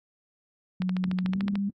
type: tone with pitch glide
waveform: sine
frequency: 184 to 199.5 Hz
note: F#3 to G3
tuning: -9 to +31 cents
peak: -25 dBFS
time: 0.8-1.7 s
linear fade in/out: 5 ms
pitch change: +140 cents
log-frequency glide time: 1.27-1.45 s
type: click train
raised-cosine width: 0.3 ms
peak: -19 dBFS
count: 11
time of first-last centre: 0.82-1.555 s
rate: 13.6 Hz
effects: AAC 32 kbps